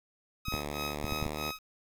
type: tone with tremolo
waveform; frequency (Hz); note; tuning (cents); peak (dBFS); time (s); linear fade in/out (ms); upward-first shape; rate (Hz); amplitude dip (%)
15% pulse; 1267; D#6; +31; -28; 0.45-1.59; 5; sine; 3.2; 100
type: clicks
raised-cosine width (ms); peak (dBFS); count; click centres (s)
5; -22; 6; 0.484 / 0.541 / 1.044 / 1.124 / 1.226 / 1.263
type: tone with pitch glide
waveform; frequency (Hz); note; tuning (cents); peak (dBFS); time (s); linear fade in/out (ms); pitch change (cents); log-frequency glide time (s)
5% pulse; 73.42 to 75.53; D2 to D2; 0 to +49; -24; 0.51-1.52; 20; +49; 0.86-1.23
effects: 9-bit